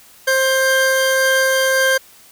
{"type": "tone pair together", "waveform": "40% pulse", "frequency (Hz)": [528, 1582.2], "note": ["C5", "G6"], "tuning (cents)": [16, 16], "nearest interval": "octave + perfect fifth", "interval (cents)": 1900, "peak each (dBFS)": -15, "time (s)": [0.27, 1.98], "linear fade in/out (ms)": 10, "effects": ["white hiss -46 dBFS RMS until 2.31 s"]}